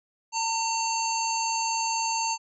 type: harmonic tone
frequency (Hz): 908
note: A#5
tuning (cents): -46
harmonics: 1 / 3 / 5 / 7 / 8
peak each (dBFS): -27 / -34 / -33 / -33 / -35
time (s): 0.32-2.38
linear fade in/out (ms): 50
effects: none